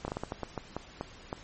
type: slowing click train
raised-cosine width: 1 ms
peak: -19 dBFS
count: 11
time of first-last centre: 0.05-1.329 s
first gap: 30 ms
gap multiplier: 1.3
effects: pink hiss -51 dBFS RMS until 1.43 s + MP3 32 kbps